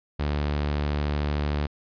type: tone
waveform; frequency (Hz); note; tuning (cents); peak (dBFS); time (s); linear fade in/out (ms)
sawtooth; 73.42; D2; 0; -20; 0.19-1.67; 10
effects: resampled to 11025 Hz